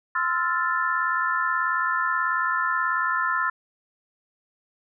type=chord; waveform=sine; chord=F major seventh; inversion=second; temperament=equal with one note detuned; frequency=1038.7 / 1318.5 / 1396.9 / 1760 Hz; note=C6 / E6 / F6 / A6; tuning=-13 / 0 / 0 / 0 cents; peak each=-27 dBFS; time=0.15-3.5 s; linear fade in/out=5 ms; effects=none